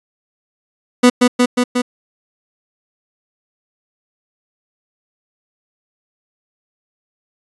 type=tone with echo; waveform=30% pulse; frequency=246.9 Hz; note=B3; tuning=in tune; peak=-3 dBFS; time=1.03-1.1 s; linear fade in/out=10 ms; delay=180 ms; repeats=4; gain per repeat=-2 dB; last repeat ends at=1.82 s; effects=resampled to 24000 Hz